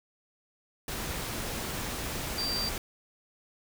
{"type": "tone in noise", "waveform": "sine", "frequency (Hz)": 4699, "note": "D8", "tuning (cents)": 0, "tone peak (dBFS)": -30, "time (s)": [2.38, 2.69], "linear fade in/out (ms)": 2, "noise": "pink", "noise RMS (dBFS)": -35, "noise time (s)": [0.88, 2.78], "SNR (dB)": 2, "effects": []}